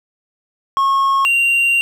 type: tone pair in turn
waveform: triangle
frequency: 1090 / 2766 Hz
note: C#6 / F7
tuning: -29 / -17 cents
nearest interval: octave + major third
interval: 1612 cents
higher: second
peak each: -10 dBFS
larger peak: neither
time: 0.77-1.25 / 1.25-1.81 s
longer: second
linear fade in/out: 0 ms
effects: none